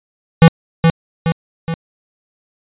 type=tone with echo; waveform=square; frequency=164.81 Hz; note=E3; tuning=in tune; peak=-3 dBFS; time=0.42-0.48 s; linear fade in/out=0 ms; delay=420 ms; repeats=3; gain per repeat=-5 dB; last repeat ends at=1.74 s; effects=resampled to 8000 Hz